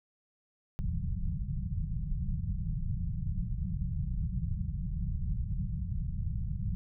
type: low-pass noise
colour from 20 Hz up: pink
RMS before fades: -33 dBFS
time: 0.79-6.75 s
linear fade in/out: 0 ms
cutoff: 190 Hz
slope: 96 dB/octave
effects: none